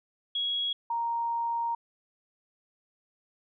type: tone pair in turn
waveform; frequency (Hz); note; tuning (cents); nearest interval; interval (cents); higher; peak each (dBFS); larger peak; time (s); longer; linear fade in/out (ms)
sine; 3322 / 932.2; G#7 / A#5; 0 / 0; octave + minor seventh; 2200; first; -27; neither; 0.35-0.73 / 0.9-1.75; second; 5
effects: none